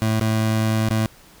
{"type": "tone with dropouts", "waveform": "25% pulse", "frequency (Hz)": 110, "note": "A2", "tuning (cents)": 0, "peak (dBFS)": -14, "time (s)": [0.02, 1.06], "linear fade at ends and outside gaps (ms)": 0, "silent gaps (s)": [[0.195, 0.212], [0.886, 0.905]], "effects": ["pink hiss -49 dBFS RMS until 1.4 s"]}